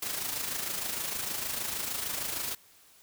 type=noise with amplitude modulation; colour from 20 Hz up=white; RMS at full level=-32 dBFS; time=0.02-2.55 s; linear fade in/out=5 ms; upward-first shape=sine; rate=26.5 Hz; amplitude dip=50%; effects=white hiss -59 dBFS RMS until 3.02 s